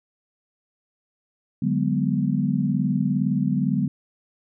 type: chord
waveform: sine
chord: G# half-diminished seventh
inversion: second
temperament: equal with one note detuned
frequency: 146.83 / 185 / 204.4 / 246.9 Hz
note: D3 / F#3 / G#3 / B3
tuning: 0 / 0 / -27 / 0 cents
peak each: -25 dBFS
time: 1.62-3.88 s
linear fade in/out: 5 ms
effects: none